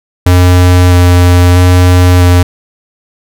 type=tone with vibrato; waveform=square; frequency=89.4 Hz; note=F2; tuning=41 cents sharp; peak=-3 dBFS; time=0.26-2.43 s; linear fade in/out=5 ms; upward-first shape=square; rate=0.77 Hz; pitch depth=11 cents each way; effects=none